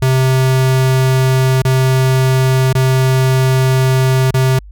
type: tone with dropouts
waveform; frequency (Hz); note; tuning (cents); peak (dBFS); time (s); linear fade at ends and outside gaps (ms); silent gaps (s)
square; 130.81; C3; 0; -10; 0.02-4.59; 5; 1.62-1.649 / 2.729-2.75 / 4.309-4.341
effects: added 50 Hz sine -32 dBFS peak until 4.71 s